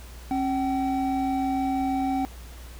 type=tone pair together; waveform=triangle; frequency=270 / 763.7 Hz; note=C#4 / G5; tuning=-45 / -45 cents; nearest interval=octave + tritone; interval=1800 cents; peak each=-23 / -25 dBFS; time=0.31-2.25 s; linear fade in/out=0 ms; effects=added 60 Hz sine -40 dBFS peak until 2.79 s + pink hiss -48 dBFS RMS until 2.79 s